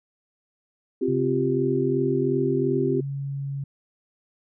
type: chord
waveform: sine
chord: C suspended fourth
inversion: none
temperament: equal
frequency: 261.6 / 349.2 / 392 Hz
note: C4 / F4 / G4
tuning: 0 / 0 / 0 cents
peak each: -26 / -26 / -24 dBFS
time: 1.01-3.01 s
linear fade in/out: 10 ms
type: tone with pitch glide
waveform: sine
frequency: 135.7 to 138.87 Hz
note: C#3 to C#3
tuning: -36 to +3 cents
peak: -27 dBFS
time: 1.08-3.64 s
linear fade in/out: 5 ms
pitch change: +39 cents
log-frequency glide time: 1.27-2.32 s
effects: none